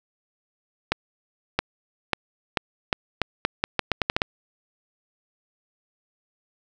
accelerating click train, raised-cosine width 0.3 ms, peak -4 dBFS, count 14, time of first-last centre 0.92-4.218 s, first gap 670 ms, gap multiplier 0.81, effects none

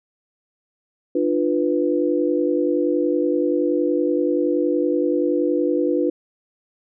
sine chord, B diminished, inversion first, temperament equal with one note detuned, 298.6 / 349.2 / 493.9 Hz, D4 / F4 / B4, +29 / 0 / 0 cents, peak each -21 / -21 / -22 dBFS, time 1.15-6.1 s, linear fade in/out 5 ms, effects none

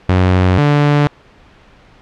sawtooth tone pair in turn, 92 / 146.04 Hz, F#2 / D3, -9 / -9 cents, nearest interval minor sixth, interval 800 cents, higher second, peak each -5 / -5 dBFS, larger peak neither, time 0.09-0.58 / 0.58-1.07 s, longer neither, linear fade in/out 0 ms, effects pink hiss -45 dBFS RMS until 2.01 s + low-pass 3000 Hz 12 dB/octave

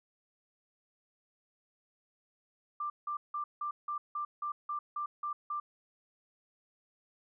sine tone bursts, 1184 Hz, D6, 14 cents sharp, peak -33 dBFS, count 11, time 2.8-5.6 s, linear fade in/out 5 ms, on 100 ms, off 170 ms, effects none

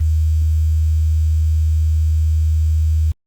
sine tone with quantisation, 78.6 Hz, D#2, 18 cents sharp, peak -12 dBFS, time 0-3.12 s, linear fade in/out 10 ms, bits 7, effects Opus 24 kbps

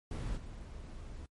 brown noise with level steps, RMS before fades -37 / -46 dBFS, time 0.11-1.26 s, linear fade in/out 2 ms, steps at 0.36 s, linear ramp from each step 20 ms, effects noise-tail reverb RT60 0.1 s tail -23 dB re dry + MP3 48 kbps

